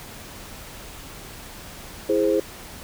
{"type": "chord", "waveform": "sine", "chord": "E augmented", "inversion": "none", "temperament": "equal", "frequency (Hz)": [329.6, 415.3, 523.3], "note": ["E4", "G#4", "B#4"], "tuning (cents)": [0, 0, 0], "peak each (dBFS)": [-23, -21, -22], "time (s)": [2.09, 2.4], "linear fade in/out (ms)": 5, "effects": ["pink hiss -40 dBFS RMS until 2.83 s"]}